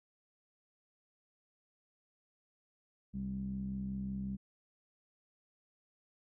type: tone with low-pass filter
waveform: sawtooth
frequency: 65.41 Hz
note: C2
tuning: in tune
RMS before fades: -39 dBFS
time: 3.13-4.37 s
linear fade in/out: 20 ms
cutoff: 200 Hz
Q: 9.9
effects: none